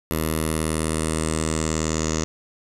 10% pulse tone with low-pass filter sweep, 79.1 Hz, D#2, 29 cents sharp, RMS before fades -24 dBFS, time 0.11-2.24 s, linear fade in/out 0 ms, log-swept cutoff 12000 to 6500 Hz, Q 7, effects none

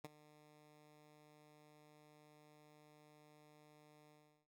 10% pulse tone with ADSR envelope, 150.6 Hz, D3, 44 cents sharp, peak -37 dBFS, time 0.04-4.47 s, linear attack 6 ms, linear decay 27 ms, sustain -19 dB, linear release 380 ms, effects none

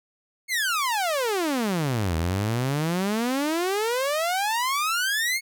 sawtooth exponential two-way sweep, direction down then up, 2217 to 78.9 to 2217 Hz, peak -19 dBFS, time 0.48-5.41 s, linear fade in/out 50 ms, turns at 2.16 s, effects none

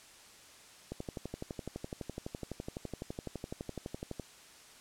click train, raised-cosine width 2 ms, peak -25 dBFS, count 40, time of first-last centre 0.92-4.197 s, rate 11.9 Hz, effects white hiss -56 dBFS RMS until 4.8 s + low-pass 9000 Hz 12 dB/octave

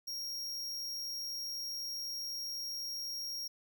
45% pulse tone, 5588 Hz, F8, in tune, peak -38 dBFS, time 0.07-3.48 s, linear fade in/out 10 ms, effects none

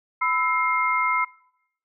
sine tone cluster, 1004 / 1312 / 2125 Hz, B5 / E6 / C7, +28 / -9 / +26 cents, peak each -24 dBFS, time 0.21-1.25 s, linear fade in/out 10 ms, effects noise-tail reverb RT60 0.8 s tail -24 dB re dry

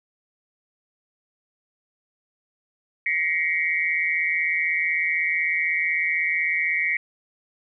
sine tone cluster, 1914 / 2104 / 2260 Hz, A#6 / C7 / C#7, +45 / +9 / +33 cents, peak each -25 dBFS, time 3.06-6.97 s, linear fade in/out 2 ms, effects none

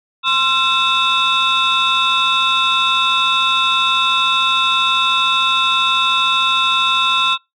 sine tone cluster, 1048 / 1357 / 2630 / 3501 / 3749 Hz, C6 / E6 / E7 / A7 / A#7, +2 / +50 / -5 / -9 / +9 cents, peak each -18 dBFS, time 0.23-7.38 s, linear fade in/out 50 ms, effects noise-tail reverb RT60 0.2 s tail -25 dB re dry + tanh soft clip ceiling -6 dBFS

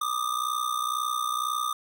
square ring-modulated tone, 1206 Hz, D6, 46 cents sharp, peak -24 dBFS, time 0.01-1.73 s, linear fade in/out 5 ms, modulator 31 Hz, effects none

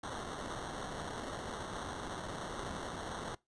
white noise with sample-and-hold, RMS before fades -42 dBFS, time 0.03-3.35 s, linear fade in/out 5 ms, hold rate 2450 Hz, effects noise-tail reverb RT60 0.2 s tail -21 dB re dry + resampled to 22050 Hz

